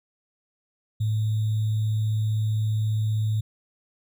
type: tone with sample-and-hold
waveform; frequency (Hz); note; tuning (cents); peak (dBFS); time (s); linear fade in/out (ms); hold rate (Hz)
sine; 108.1; A2; -30; -21; 1-3.41; 10; 3675
effects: none